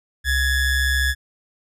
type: ring-modulated tone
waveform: square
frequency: 870 Hz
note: A5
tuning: 20 cents flat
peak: -15 dBFS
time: 0.24-1.15 s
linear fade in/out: 50 ms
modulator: 803 Hz
effects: resampled to 32000 Hz